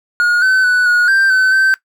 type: tone with pitch steps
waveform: triangle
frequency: 1437 / 1523 / 1485 / 1450 / 1574 / 1522 / 1549 Hz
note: F6 / F#6 / F#6 / F#6 / G6 / F#6 / G6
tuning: +49 / +50 / +6 / -35 / +7 / +48 / -21 cents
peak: -7 dBFS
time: 0.2-1.74 s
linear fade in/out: 0 ms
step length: 220 ms
effects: noise-tail reverb RT60 0.1 s tail -18 dB re dry